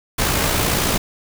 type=noise with amplitude modulation; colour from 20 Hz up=pink; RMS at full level=-17 dBFS; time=0.18-0.98 s; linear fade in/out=10 ms; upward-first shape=sine; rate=58.1 Hz; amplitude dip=40%; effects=none